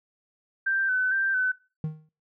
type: tone with vibrato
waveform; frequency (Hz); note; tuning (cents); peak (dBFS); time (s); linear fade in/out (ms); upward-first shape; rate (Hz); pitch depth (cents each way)
sine; 1541; G6; -30; -22; 0.66-1.52; 10; square; 2.2; 34
type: tone with exponential decay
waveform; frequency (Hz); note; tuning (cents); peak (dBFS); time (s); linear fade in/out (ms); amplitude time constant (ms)
triangle; 155.56; D#3; 0; -22; 1.84-2.09; 2; 54
effects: noise-tail reverb RT60 0.3 s tail -19 dB re dry